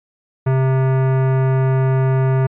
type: tone with hard clipping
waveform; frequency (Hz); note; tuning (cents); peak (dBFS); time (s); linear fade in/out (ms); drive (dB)
sine; 131.9; C3; +14; -15; 0.46-2.47; 10; 18
effects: resampled to 8000 Hz